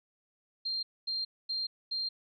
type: tone bursts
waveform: sine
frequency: 4186 Hz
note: C8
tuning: in tune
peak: -31 dBFS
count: 4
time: 0.65-2.09 s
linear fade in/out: 10 ms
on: 180 ms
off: 240 ms
effects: none